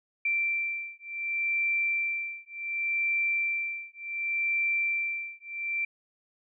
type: beating tone pair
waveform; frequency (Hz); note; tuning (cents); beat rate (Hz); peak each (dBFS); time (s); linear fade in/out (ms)
sine; 2349 / 2349.68; D7 / D7; 0 / 0; 0.68; -30; 0.25-5.85; 5
effects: none